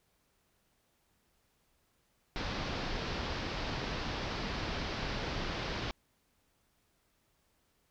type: low-pass noise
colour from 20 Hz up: pink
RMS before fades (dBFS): -37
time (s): 2.36-5.91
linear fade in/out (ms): 0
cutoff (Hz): 5300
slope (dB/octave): 48
effects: pink hiss -74 dBFS RMS until 7.9 s